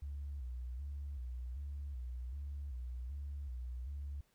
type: tone with vibrato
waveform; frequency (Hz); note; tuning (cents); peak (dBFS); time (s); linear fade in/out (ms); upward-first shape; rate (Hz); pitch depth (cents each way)
sine; 66.2; C2; +21; -39; 0.02-4.21; 5; square; 1.3; 120
effects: tanh soft clip ceiling -36 dBFS + pink hiss -75 dBFS RMS until 4.34 s